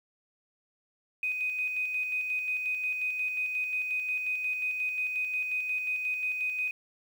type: tone with tremolo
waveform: sine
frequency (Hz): 2502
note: D#7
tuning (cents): +9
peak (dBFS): -27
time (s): 1.23-6.71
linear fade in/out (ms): 2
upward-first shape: square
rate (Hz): 5.6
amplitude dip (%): 35
effects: 9-bit

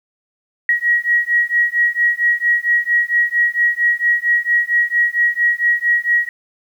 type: beating tone pair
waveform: sine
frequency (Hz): 1902 / 1906.4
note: A#6 / A#6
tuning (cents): +34 / +38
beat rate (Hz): 4.4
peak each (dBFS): -16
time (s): 0.69-6.29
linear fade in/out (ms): 2
effects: 8-bit

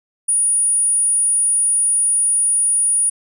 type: tone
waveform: sine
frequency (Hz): 9630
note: D9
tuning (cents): +42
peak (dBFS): -13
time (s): 0.28-3.1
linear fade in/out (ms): 10
effects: none

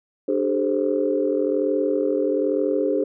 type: tone cluster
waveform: sine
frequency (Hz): 296.2 / 390.4 / 431.5 / 524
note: D4 / G4 / A4 / C5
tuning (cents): +15 / -7 / -34 / +2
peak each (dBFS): -24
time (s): 0.28-3.04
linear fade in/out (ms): 5
effects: tanh soft clip ceiling -8 dBFS

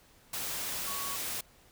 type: tone in noise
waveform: sine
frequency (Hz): 1117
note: C#6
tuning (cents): +13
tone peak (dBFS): -40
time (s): 0.87-1.16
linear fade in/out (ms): 5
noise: white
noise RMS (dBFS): -36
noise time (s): 0.33-1.41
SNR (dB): -7
effects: pink hiss -61 dBFS RMS until 1.71 s

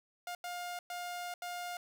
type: tone bursts at uneven times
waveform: sawtooth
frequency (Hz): 708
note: F5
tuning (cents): +23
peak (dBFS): -35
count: 4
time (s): 0.27-0.35 / 0.44-0.79 / 0.9-1.34 / 1.42-1.77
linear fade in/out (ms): 2
effects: none

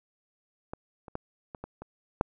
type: clicks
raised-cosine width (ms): 1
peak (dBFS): -22 / -30 / -19 / -25 / -24 / -27 / -9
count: 7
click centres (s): 0.735 / 1.082 / 1.154 / 1.548 / 1.64 / 1.82 / 2.211
effects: none

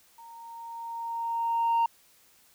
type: tone with level ramp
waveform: sine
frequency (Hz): 925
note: A#5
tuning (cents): -14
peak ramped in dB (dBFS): -46 to -18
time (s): 0.18-1.86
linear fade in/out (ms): 5
effects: tanh soft clip ceiling -20 dBFS + white hiss -61 dBFS RMS until 2.54 s

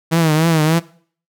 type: tone with vibrato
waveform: sawtooth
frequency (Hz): 160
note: D#3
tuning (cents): +49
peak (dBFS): -8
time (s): 0.11-0.8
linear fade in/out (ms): 20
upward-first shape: triangle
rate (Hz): 3.4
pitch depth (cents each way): 100
effects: noise-tail reverb RT60 0.5 s tail -20 dB re dry

